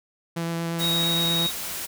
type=tone with vibrato; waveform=sawtooth; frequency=167.4 Hz; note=E3; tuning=27 cents sharp; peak=-22 dBFS; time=0.36-1.47 s; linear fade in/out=10 ms; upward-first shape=triangle; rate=8.6 Hz; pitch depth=11 cents each way
type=noise; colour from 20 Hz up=white; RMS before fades=-32 dBFS; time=0.78-1.87 s; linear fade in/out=20 ms
type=tone; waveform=sine; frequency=3785 Hz; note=A#7; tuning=26 cents sharp; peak=-22 dBFS; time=0.79-1.52 s; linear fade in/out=50 ms
effects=none